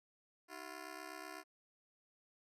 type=ring-modulated tone; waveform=10% pulse; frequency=347.7 Hz; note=F4; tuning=8 cents flat; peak=-36 dBFS; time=0.48-1.44 s; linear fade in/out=50 ms; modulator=34 Hz; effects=resampled to 32000 Hz